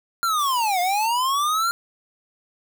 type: linear two-way sweep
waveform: square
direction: down then up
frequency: 1396.9 to 697 to 1396.9 Hz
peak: -20 dBFS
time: 0.23-1.71 s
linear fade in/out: 0 ms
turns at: 0.8 s
type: noise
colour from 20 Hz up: blue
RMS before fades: -38 dBFS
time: 0.39-1.06 s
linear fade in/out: 2 ms
effects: none